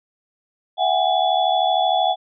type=tone cluster; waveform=sine; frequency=659 / 739 / 812 / 3421 Hz; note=E5 / F#5 / G#5 / A7; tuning=-1 / -2 / -39 / -49 cents; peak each=-23 / -18 / -22 / -25 dBFS; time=0.77-2.16 s; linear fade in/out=50 ms; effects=none